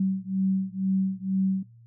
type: beating tone pair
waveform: sine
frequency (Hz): 190 / 192.1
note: F#3 / G3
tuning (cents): +46 / -35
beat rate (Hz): 2.1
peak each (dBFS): -26 / -27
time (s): 0-1.63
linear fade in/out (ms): 5
effects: noise-tail reverb RT60 0.3 s tail -25 dB re dry + added 116 Hz sine -49 dBFS peak until 1.86 s